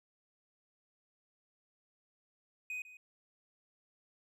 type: tone with echo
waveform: triangle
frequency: 2500 Hz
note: D#7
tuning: 8 cents sharp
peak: -36 dBFS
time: 2.7-2.82 s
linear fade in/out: 2 ms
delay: 150 ms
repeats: 1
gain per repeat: -14 dB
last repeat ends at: 2.97 s
effects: none